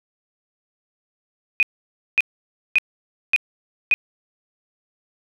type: tone bursts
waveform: sine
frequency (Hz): 2489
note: D#7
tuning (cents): 0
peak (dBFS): -12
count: 5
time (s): 1.6-3.94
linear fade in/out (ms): 0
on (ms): 28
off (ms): 550
effects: none